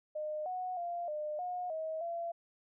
sine tone with pitch steps, 610 / 735 / 694 / 604 / 720 / 636 / 680 Hz, D#5 / F#5 / F5 / D5 / F#5 / D#5 / F5, -34 / -12 / -11 / +48 / -47 / +38 / -46 cents, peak -35 dBFS, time 0.15-2.32 s, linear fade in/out 10 ms, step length 310 ms, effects none

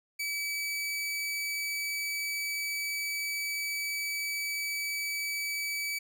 sawtooth tone, 2293 Hz, D7, 42 cents flat, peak -28 dBFS, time 0.19-5.99 s, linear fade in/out 10 ms, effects none

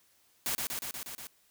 white noise with echo, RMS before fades -32 dBFS, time 0.46-0.55 s, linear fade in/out 0 ms, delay 120 ms, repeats 6, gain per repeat -2 dB, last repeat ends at 1.27 s, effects white hiss -67 dBFS RMS until 1.5 s

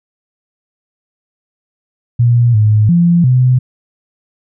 sine tone with pitch steps, 119.5 / 106.9 / 172.2 / 127 Hz, A#2 / A2 / F3 / B2, +43 / -49 / -24 / +49 cents, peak -6 dBFS, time 2.19-3.59 s, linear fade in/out 10 ms, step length 350 ms, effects none

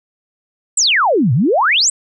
sine exponential two-way sweep, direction down then up, 8372 to 111.5 to 8372 Hz, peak -10 dBFS, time 0.77-1.9 s, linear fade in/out 5 ms, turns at 1.33 s, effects none

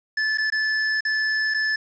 square tone with dropouts, 1739 Hz, A6, 21 cents flat, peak -21 dBFS, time 0.17-1.76 s, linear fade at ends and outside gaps 5 ms, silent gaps 0.375-0.382 / 0.502-0.522 / 1.007-1.05 / 1.54-1.544 s, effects resampled to 16000 Hz + 8-bit

